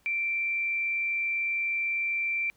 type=tone with frequency modulation; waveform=sine; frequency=2349 Hz; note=D7; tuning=in tune; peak=-26 dBFS; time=0.06-2.5 s; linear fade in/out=0 ms; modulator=110 Hz; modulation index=0.23; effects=pink hiss -66 dBFS RMS until 2.56 s